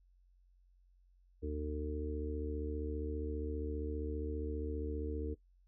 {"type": "harmonic tone with a mistuned harmonic", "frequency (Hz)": 75, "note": "D2", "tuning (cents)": 37, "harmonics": [1, 3, 4, 5, 6], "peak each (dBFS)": [-39, -49, -43, -47, -41], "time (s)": [1.42, 5.35], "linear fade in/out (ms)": 20, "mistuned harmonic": 1, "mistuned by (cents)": -20, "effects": ["noise-tail reverb RT60 0.1 s tail -18 dB re dry", "added 45 Hz sine -64 dBFS peak until 5.67 s"]}